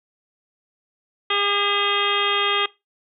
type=harmonic tone with a mistuned harmonic; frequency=405.1 Hz; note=G#4; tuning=43 cents flat; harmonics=1 / 2 / 3 / 4 / 5 / 6 / 7 / 8 / 9; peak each=-28 / -31 / -24 / -32 / -27 / -28 / -32 / -23 / -31 dBFS; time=1.3-2.66 s; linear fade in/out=5 ms; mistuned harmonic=6; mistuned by=+74 cents; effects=noise-tail reverb RT60 0.2 s tail -18 dB re dry